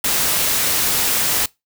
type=noise; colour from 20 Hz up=white; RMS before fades=-18 dBFS; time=0.04-1.46 s; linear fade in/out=5 ms; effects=noise-tail reverb RT60 0.2 s tail -23 dB re dry